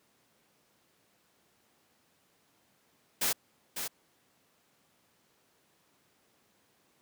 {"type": "noise with echo", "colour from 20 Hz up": "white", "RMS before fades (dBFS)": -29, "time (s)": [3.21, 3.33], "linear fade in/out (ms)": 10, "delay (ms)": 550, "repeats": 1, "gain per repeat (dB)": -7, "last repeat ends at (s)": 3.88, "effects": ["pink hiss -69 dBFS RMS until 7.01 s", "high-pass 150 Hz 12 dB/octave"]}